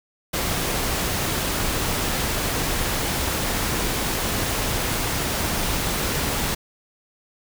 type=noise; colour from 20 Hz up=pink; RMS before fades=-24 dBFS; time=0.33-6.55 s; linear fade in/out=10 ms; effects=none